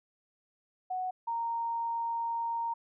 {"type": "tone pair in turn", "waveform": "sine", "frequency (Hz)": [740, 927.2], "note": ["F#5", "A#5"], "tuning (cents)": [0, -10], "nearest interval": "major third", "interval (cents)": 390, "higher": "second", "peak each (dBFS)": [-31, -30], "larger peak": "second", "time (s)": [[0.9, 1.11], [1.27, 2.74]], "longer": "second", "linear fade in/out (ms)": 10, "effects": []}